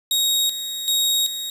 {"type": "tone with tremolo", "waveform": "sawtooth", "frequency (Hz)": 3769, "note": "A#7", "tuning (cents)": 18, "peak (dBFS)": -14, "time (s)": [0.11, 1.5], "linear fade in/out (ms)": 2, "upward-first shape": "square", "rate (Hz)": 1.3, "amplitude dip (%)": 65, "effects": ["resampled to 32000 Hz", "7-bit"]}